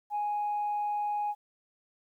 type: tone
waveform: sine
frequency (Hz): 830.6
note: G#5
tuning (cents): 0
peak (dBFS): -27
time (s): 0.1-1.35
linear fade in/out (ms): 50
effects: tanh soft clip ceiling -25 dBFS + 11-bit